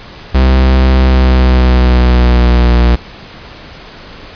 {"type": "tone with pitch glide", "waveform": "45% pulse", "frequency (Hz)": [64.8, 59.77], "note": ["C2", "A#1"], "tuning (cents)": [-16, 44], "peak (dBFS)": -5, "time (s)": [0.34, 2.96], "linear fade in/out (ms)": 10, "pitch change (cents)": -140, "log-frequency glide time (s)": [0.99, 2.79], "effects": ["pink hiss -32 dBFS RMS until 4.35 s", "resampled to 11025 Hz"]}